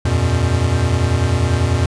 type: chord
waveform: square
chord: E suspended second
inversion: none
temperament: equal with one note detuned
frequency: 82.41 / 92.5 / 120.65 Hz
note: E2 / F#2 / B2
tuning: 0 / 0 / -40 cents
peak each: -19 dBFS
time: 0.05-1.86 s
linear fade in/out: 5 ms
effects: resampled to 22050 Hz